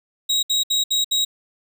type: tone bursts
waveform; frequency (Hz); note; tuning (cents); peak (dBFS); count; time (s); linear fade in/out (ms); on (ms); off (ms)
35% pulse; 3816; A#7; +40; -15; 5; 0.29-1.25; 10; 140; 65
effects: none